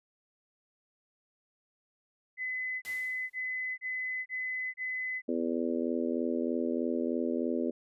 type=tone bursts; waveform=sine; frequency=2021 Hz; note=B6; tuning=39 cents sharp; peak=-32 dBFS; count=6; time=2.37-5.22 s; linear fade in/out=50 ms; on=450 ms; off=30 ms
type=noise with exponential decay; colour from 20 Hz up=white; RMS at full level=-46 dBFS; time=2.85-3.5 s; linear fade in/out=0 ms; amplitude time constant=140 ms
type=harmonic tone; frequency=83.2 Hz; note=E2; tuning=17 cents sharp; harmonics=3 / 4 / 5 / 6 / 7; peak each=-32 / -34 / -36 / -38 / -39 dBFS; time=5.28-7.71 s; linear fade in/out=10 ms
effects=resampled to 32000 Hz